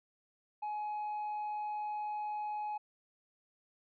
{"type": "tone with tanh clipping", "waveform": "sine", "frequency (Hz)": 842, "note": "G#5", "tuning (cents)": 24, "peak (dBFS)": -36, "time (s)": [0.62, 2.78], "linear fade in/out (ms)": 10, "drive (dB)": 2, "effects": []}